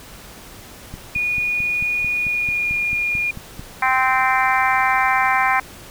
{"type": "click train", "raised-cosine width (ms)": 5, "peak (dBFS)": -20, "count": 13, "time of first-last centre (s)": [0.94, 3.595], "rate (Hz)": 4.52}
{"type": "tone with pitch glide", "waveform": "sine", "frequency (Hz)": [2452, 2425], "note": ["D#7", "D#7"], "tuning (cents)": [-26, -45], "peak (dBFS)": -18, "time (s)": [1.15, 3.31], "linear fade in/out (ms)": 5, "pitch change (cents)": -19, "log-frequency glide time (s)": [2.2, 2.72]}
{"type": "harmonic tone", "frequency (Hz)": 260.1, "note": "C4", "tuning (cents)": -10, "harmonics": [3, 4, 5, 6, 7, 8, 9], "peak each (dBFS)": [-20, -20, -25, -24, -24, -23, -25], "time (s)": [3.82, 5.6], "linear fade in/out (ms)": 5}
{"effects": ["pink hiss -40 dBFS RMS until 5.9 s"]}